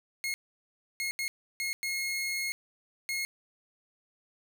sawtooth tone bursts at uneven times, 2159 Hz, C#7, 46 cents flat, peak -27 dBFS, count 6, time 0.24-0.34 / 1-1.11 / 1.19-1.28 / 1.6-1.73 / 1.83-2.52 / 3.09-3.25 s, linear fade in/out 0 ms, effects none

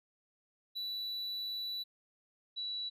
triangle / sine tone pair in turn, 3951 / 3934 Hz, B7 / B7, 0 / -7 cents, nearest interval unison, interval 7 cents, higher first, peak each -35 / -36 dBFS, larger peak first, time 0.75-1.84 / 2.56-2.9 s, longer first, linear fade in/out 20 ms, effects none

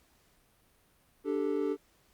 triangle chord, D suspended fourth, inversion none, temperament equal, 293.7 / 392 / 440 Hz, D4 / G4 / A4, 0 / 0 / 0 cents, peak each -31 dBFS, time 1.24-1.77 s, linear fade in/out 50 ms, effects pink hiss -67 dBFS RMS until 2.13 s + Opus 48 kbps

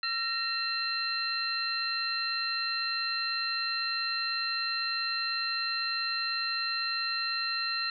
sine tone cluster, 1355 / 1852 / 2700 / 4118 Hz, E6 / A#6 / E7 / C8, +47 / -12 / +41 / -28 cents, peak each -36 / -36 / -38 / -31 dBFS, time 0.03-7.9 s, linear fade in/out 2 ms, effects none

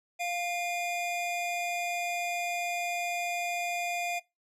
square tone pair together, 698.5 / 2431 Hz, F5 / D#7, 0 / -41 cents, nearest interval octave + minor seventh, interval 2159 cents, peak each -33 / -35 dBFS, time 0.19-4.2 s, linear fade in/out 20 ms, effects noise-tail reverb RT60 0.2 s tail -19 dB re dry + low-pass 11000 Hz 12 dB/octave

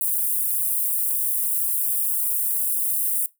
white high-pass noise, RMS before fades -23 dBFS, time 0.01-3.26 s, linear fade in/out 0 ms, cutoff 9000 Hz, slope 48 dB/octave, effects noise-tail reverb RT60 0.2 s tail -20 dB re dry

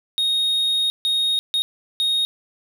triangle tone bursts at uneven times, 3729 Hz, A#7, in tune, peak -16 dBFS, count 4, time 0.18-0.9 / 1.05-1.39 / 1.54-1.62 / 2-2.25 s, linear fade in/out 0 ms, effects none

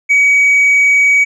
sine tone with tanh clipping, 2265 Hz, C#7, 37 cents sharp, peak -7 dBFS, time 0.09-1.25 s, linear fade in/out 20 ms, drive 1 dB, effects none

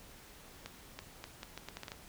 accelerating click train, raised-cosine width 0.2 ms, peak -25 dBFS, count 10, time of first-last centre 0.66-1.919 s, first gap 330 ms, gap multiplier 0.76, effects pink hiss -55 dBFS RMS until 2.08 s

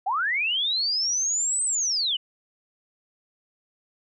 sine linear two-way sweep, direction up then down, 711 to 8290 to 2854 Hz, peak -22 dBFS, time 0.06-2.17 s, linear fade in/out 10 ms, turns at 1.64 s, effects none

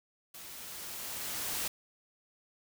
white noise with level ramp, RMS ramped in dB -48 to -34 dBFS, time 0.34-1.68 s, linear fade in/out 5 ms, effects none

